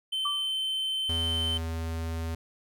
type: tone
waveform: triangle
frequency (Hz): 3083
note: G7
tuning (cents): -29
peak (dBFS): -26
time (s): 0.12-1.58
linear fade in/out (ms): 10
type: tone with exponential decay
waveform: sine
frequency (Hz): 1163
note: D6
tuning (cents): -17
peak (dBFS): -27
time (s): 0.25-0.53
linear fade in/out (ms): 5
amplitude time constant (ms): 59
type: tone with pitch glide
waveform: square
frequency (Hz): 82.7 to 81.8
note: E2 to E2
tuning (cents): +6 to -13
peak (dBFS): -31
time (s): 1.09-2.35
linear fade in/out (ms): 5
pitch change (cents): -19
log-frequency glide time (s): 1.25-1.44
effects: none